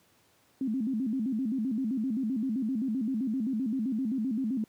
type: tone with vibrato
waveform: sine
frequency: 240.4 Hz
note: B3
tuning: 46 cents flat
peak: -27 dBFS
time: 0.61-4.64 s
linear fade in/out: 2 ms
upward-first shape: square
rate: 7.7 Hz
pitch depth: 180 cents each way
effects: pink hiss -65 dBFS RMS until 4.68 s + high-pass 100 Hz 12 dB/octave